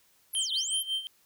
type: linear two-way sweep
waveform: sine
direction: down then up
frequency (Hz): 11680 to 2960 to 11680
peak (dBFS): -31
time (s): 0.33-0.83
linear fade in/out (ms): 10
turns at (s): 0.52
type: tone with tremolo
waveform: triangle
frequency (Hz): 3131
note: G7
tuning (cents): -3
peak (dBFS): -25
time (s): 0.35-1.07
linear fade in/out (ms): 0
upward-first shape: sine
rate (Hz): 5.5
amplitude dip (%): 80
effects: white hiss -65 dBFS RMS until 1.25 s